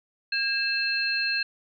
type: tone cluster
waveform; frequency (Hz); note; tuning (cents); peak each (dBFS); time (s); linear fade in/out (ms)
sine; 1620 / 2640 / 4195; G#6 / E7 / C8; -43 / +2 / +4; -28; 0.32-1.43; 5
effects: none